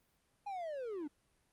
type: linear sweep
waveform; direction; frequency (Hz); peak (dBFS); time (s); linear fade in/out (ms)
triangle; down; 830.6 to 277.2; -37; 0.46-1.08; 10
effects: pink hiss -75 dBFS RMS until 1.52 s + Opus 32 kbps